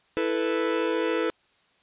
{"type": "chord", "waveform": "45% pulse", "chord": "E suspended fourth", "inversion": "none", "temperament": "equal", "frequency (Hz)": [329.6, 440, 493.9], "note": ["E4", "A4", "B4"], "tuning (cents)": [0, 0, 0], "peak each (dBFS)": -28, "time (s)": [0.17, 1.3], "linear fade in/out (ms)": 0, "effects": ["white hiss -64 dBFS RMS until 1.82 s", "resampled to 8000 Hz"]}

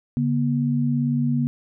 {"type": "tone pair together", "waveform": "sine", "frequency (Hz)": [142.21, 240], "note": ["C#3", "B3"], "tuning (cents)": [45, -49], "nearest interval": "major sixth", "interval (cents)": 906, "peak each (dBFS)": [-22, -21], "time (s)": [0.17, 1.47], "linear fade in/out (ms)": 0, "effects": []}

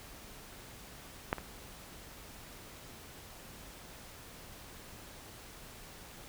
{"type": "clicks", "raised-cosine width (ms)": 0.5, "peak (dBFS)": [-14, -26], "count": 2, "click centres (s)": [1.329, 1.383], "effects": ["pink hiss -51 dBFS RMS until 6.28 s"]}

